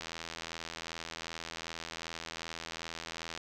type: click train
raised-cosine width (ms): 0.2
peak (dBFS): -22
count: 279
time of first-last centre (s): 0.01-3.376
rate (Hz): 82.6
effects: none